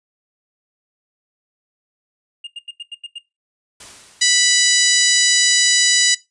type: tone bursts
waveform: triangle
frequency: 2825 Hz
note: F7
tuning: 19 cents sharp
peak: -26 dBFS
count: 7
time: 2.44-3.185 s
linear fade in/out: 5 ms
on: 31 ms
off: 88 ms
type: noise with exponential decay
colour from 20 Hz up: white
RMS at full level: -36 dBFS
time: 3.8-5.05 s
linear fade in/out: 5 ms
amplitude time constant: 270 ms
type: harmonic tone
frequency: 986 Hz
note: B5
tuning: 3 cents flat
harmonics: 2 / 3 / 4 / 5 / 6 / 7 / 8 / 9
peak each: -20 / -22 / -18 / -18 / -21 / -19 / -23 / -26 dBFS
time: 4.21-6.15 s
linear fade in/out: 10 ms
effects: noise-tail reverb RT60 0.2 s tail -18 dB re dry + resampled to 22050 Hz